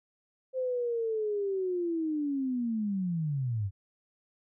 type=linear sweep; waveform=sine; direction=down; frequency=523 to 92.5 Hz; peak=-28 dBFS; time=0.53-3.71 s; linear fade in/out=50 ms; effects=none